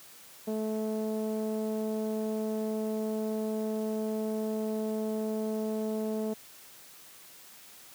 sawtooth tone with low-pass filter, 217.2 Hz, A3, 22 cents flat, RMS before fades -32 dBFS, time 0.47-6.34 s, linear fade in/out 10 ms, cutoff 560 Hz, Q 2.1, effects white hiss -52 dBFS RMS until 7.94 s + high-pass 100 Hz 12 dB/octave

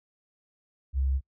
sine tone, 67 Hz, C2, 42 cents sharp, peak -23 dBFS, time 0.93-1.21 s, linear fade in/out 50 ms, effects noise-tail reverb RT60 0.1 s tail -26 dB re dry

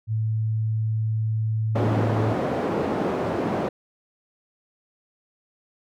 sine tone, 110 Hz, A2, in tune, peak -21 dBFS, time 0.07-2.36 s, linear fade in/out 50 ms
white band-pass noise, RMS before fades -25 dBFS, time 1.75-3.69 s, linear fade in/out 10 ms, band 150 to 520 Hz, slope 12 dB/octave
effects none

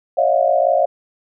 sine tone cluster, 549 / 611 / 669 / 715 Hz, C#5 / D#5 / E5 / F5, -17 / -32 / +25 / +41 cents, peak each -18 dBFS, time 0.17-0.86 s, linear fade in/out 10 ms, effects none

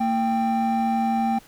triangle tone pair together, 228.2 / 786 Hz, A#3 / G5, -37 / +4 cents, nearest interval octave + major sixth, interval 2141 cents, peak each -19 dBFS, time 0-1.39 s, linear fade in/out 10 ms, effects tanh soft clip ceiling -15 dBFS + pink hiss -51 dBFS RMS until 1.47 s

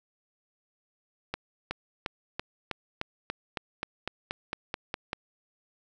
accelerating click train, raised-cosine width 0.3 ms, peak -15 dBFS, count 15, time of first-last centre 1.34-5.131 s, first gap 370 ms, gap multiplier 0.95, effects none

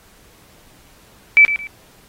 sine tone with echo, 2313 Hz, D7, 27 cents flat, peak -5 dBFS, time 1.37-1.45 s, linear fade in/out 0 ms, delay 110 ms, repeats 2, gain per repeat -11 dB, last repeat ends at 1.67 s, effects pink hiss -50 dBFS RMS until 2.08 s + AAC 48 kbps

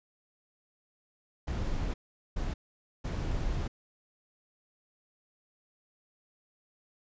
brown noise bursts at uneven times, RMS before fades -32 dBFS, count 3, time 1.47-1.94 / 2.36-2.54 / 3.04-3.68 s, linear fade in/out 10 ms, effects resampled to 16000 Hz

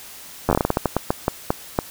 slowing click train, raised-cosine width 1 ms, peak -3 dBFS, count 16, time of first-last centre 0.49-1.789 s, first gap 10 ms, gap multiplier 1.27, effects white hiss -40 dBFS RMS until 1.9 s

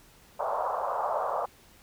pink band-pass noise, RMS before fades -30 dBFS, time 0.39-1.46 s, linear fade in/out 10 ms, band 530 to 1200 Hz, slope 48 dB/octave, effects pink hiss -57 dBFS RMS until 1.82 s

